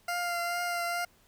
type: tone with vibrato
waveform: 20% pulse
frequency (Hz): 697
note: F5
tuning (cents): -4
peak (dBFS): -25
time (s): 0.08-1.05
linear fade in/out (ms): 5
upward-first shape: triangle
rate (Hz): 2.3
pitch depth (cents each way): 22
effects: pink hiss -64 dBFS RMS until 1.27 s